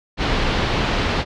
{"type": "low-pass noise", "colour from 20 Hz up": "pink", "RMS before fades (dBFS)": -20, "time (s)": [0.17, 1.25], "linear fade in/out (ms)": 50, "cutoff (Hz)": 4300, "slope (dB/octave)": 24, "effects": []}